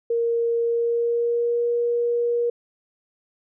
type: tone with pitch glide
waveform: sine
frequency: 466.2 to 475.2 Hz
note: A#4 to A#4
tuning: 0 to +33 cents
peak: -19 dBFS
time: 0.1-2.5 s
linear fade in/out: 5 ms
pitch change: +33 cents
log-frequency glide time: 0.6-1.68 s
effects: none